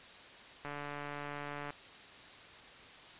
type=click train; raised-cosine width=0.5 ms; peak=-27 dBFS; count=154; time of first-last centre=0.65-1.705 s; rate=145 Hz; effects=white hiss -53 dBFS RMS until 3.19 s + resampled to 8000 Hz